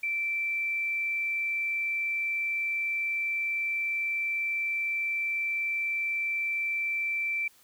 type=tone; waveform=sine; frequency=2337 Hz; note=D7; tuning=9 cents flat; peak=-27 dBFS; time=0.03-7.48 s; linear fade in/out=5 ms; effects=white hiss -60 dBFS RMS until 7.63 s